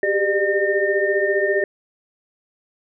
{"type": "tone cluster", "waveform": "sine", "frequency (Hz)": [388.6, 403.5, 602, 1819], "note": ["G4", "G#4", "D5", "A#6"], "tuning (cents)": [-15, -50, 43, -43], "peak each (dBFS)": -22, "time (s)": [0.03, 1.64], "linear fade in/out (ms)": 2, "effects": []}